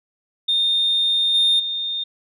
sine tone with level steps, 3646 Hz, A#7, 39 cents flat, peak -15 / -12 / -22 dBFS, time 0.48-2.04 s, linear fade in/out 10 ms, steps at 1.34 / 1.59 s, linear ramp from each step 10 ms, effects tanh soft clip ceiling -11 dBFS

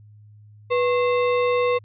sine tone with sample-and-hold, 491.4 Hz, B4, 9 cents flat, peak -17 dBFS, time 0.7-1.79 s, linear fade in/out 20 ms, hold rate 1575 Hz, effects added 105 Hz sine -45 dBFS peak until 1.84 s + resampled to 8000 Hz

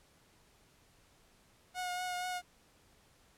sawtooth tone with vibrato, 724 Hz, F#5, 38 cents flat, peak -32 dBFS, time 1.74-2.42 s, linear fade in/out 50 ms, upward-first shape triangle, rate 4.2 Hz, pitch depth 22 cents each way, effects pink hiss -66 dBFS RMS until 3.37 s + low-pass 12000 Hz 12 dB/octave

